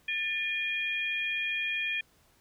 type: tone cluster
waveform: sine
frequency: 1776 / 2437 / 3242 Hz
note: A6 / D#7 / G#7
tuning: +16 / -37 / -42 cents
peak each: -36 / -30 / -38 dBFS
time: 0.08-2.01 s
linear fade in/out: 5 ms
effects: pink hiss -65 dBFS RMS until 2.4 s